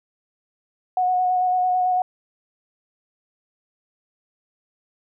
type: tone with vibrato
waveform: sine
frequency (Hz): 732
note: F#5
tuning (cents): -19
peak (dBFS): -17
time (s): 0.97-2.02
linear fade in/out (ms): 2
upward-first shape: square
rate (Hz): 9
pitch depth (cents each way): 13
effects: none